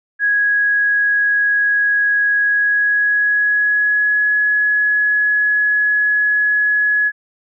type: tone with pitch glide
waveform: sine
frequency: 1661.2 to 1688.3 Hz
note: G#6 to G#6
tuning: 0 to +28 cents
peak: -12 dBFS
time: 0.19-7.12 s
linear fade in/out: 50 ms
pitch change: +28 cents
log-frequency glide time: 2.42-4.31 s
effects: none